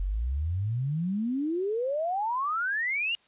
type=exponential sweep; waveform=sine; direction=up; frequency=43.65 to 2889 Hz; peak=-26 dBFS; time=0-3.15 s; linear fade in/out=0 ms; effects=white hiss -63 dBFS RMS until 3.27 s + resampled to 8000 Hz